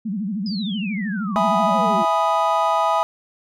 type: tone with vibrato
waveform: sine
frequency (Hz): 202.8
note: G#3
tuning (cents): -41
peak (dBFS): -22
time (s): 0.05-2.03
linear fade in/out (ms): 10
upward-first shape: sine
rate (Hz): 13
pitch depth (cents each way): 190
type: exponential sweep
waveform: sine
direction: down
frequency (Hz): 5100 to 329.6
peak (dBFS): -30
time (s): 0.46-2.05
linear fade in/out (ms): 2
type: chord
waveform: triangle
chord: E major seventh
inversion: none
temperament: equal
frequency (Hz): 659.3 / 830.6 / 987.8 / 1244.5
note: E5 / G#5 / B5 / D#6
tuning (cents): 0 / 0 / 0 / 0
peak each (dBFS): -20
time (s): 1.36-3.03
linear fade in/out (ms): 0
effects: none